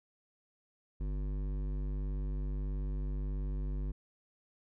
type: tone with hard clipping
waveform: triangle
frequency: 49.22 Hz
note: G1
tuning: 8 cents sharp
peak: -35 dBFS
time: 1-3.92 s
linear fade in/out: 10 ms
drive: 17 dB
effects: none